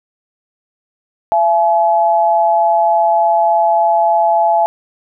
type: tone pair together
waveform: sine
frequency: 675.4 / 852 Hz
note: E5 / G#5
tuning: +42 / +44 cents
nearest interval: major third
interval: 402 cents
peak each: -12 dBFS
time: 1.32-4.66 s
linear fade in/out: 0 ms
effects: none